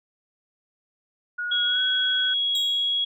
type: tone with pitch glide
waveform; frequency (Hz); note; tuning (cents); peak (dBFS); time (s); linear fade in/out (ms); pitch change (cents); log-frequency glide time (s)
sine; 1448 to 1509.5; F#6 to F#6; -38 to +34; -26; 1.38-2.34; 10; +72; 1.67-1.81
type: tone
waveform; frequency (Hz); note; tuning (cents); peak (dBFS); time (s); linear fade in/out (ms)
sine; 3322; G#7; 0; -21; 1.51-3.05; 10
type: tone with exponential decay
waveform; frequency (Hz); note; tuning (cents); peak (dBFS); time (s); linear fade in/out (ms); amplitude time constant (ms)
30% pulse; 3790; A#7; +28; -25; 2.55-3.01; 2; 98
effects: none